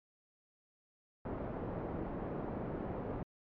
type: low-pass noise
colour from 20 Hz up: white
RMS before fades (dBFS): -40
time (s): 1.25-3.23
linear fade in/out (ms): 2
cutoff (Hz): 500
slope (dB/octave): 12
effects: low-pass 2000 Hz 12 dB/octave + MP3 64 kbps